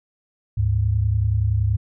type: tone pair together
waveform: sine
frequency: 73.7 / 104.23 Hz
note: D2 / G#2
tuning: +7 / +7 cents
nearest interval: tritone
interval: 600 cents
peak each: -22 / -18 dBFS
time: 0.57-1.77 s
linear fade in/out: 10 ms
effects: none